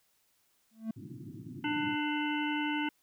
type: tone with exponential growth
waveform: triangle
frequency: 222.5 Hz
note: A3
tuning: 20 cents sharp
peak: -27 dBFS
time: 0.71-0.91 s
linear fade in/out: 5 ms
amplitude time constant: 43 ms
type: band-pass noise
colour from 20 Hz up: pink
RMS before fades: -45 dBFS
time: 0.96-1.96 s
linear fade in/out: 10 ms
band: 100 to 350 Hz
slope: 96 dB/octave
type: harmonic tone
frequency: 298.1 Hz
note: D4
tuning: 26 cents sharp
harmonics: 1 / 3 / 5 / 7 / 9 / 10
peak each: -32 / -37 / -39 / -40 / -42 / -42 dBFS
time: 1.64-2.89 s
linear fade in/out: 5 ms
effects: white hiss -72 dBFS RMS until 3.02 s